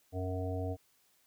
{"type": "harmonic tone", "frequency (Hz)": 92.5, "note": "F#2", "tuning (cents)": 0, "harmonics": [1, 3, 5, 7, 8], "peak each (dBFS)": [-35, -41, -41, -42, -46], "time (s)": [0.12, 0.77], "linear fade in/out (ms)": 50, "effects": ["white hiss -70 dBFS RMS until 1.26 s"]}